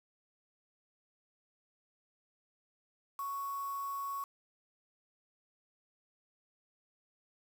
sine tone with quantisation, 1111 Hz, C#6, 4 cents sharp, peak -36 dBFS, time 3.19-4.24 s, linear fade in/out 2 ms, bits 8, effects none

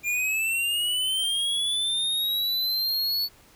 square linear sweep, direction up, 2390 to 4453 Hz, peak -24 dBFS, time 0.03-3.29 s, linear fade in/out 50 ms, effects pink hiss -55 dBFS RMS until 3.55 s

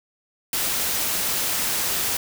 white noise, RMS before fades -24 dBFS, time 0.53-2.17 s, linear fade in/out 2 ms, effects none

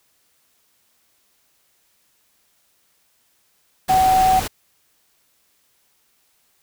sine tone in noise, 753 Hz, F#5, 30 cents sharp, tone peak -12 dBFS, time 3.89-4.4 s, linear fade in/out 10 ms, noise pink, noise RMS -26 dBFS, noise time 3.88-4.48 s, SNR +11 dB, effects white hiss -63 dBFS RMS until 6.62 s

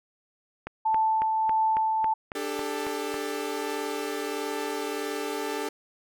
click train, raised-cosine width 0.5 ms, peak -19 dBFS, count 10, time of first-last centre 0.67-3.143 s, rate 3.64 Hz
sine tone with tremolo, 880 Hz, A5, in tune, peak -20 dBFS, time 0.85-2.14 s, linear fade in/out 10 ms, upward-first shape triangle, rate 1.6 Hz, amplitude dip 30%
sawtooth chord, D suspended fourth, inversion none, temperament equal with one note detuned, 293.7 / 398.4 / 440 Hz, D4 / G4 / A4, 0 / +28 / 0 cents, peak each -31 / -30 / -29 dBFS, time 2.35-5.69 s, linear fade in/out 5 ms
effects none

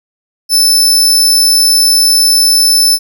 sawtooth tone, 5274 Hz, E8, in tune, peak -3 dBFS, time 0.49-2.99 s, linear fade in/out 50 ms, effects none

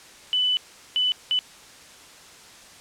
sine tone bursts at uneven times, 2994 Hz, F#7, 20 cents sharp, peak -19 dBFS, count 3, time 0.33-0.57 / 0.96-1.12 / 1.31-1.39 s, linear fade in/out 0 ms, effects white hiss -47 dBFS RMS until 2.8 s + low-pass 8000 Hz 12 dB/octave

